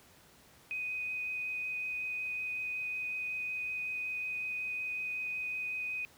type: tone with vibrato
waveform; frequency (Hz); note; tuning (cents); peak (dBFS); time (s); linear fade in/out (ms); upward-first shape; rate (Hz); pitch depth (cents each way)
sine; 2500; D#7; +8; -34; 0.71-6.05; 0; triangle; 5.4; 11
effects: pink hiss -60 dBFS RMS until 6.17 s + high-pass 60 Hz 12 dB/octave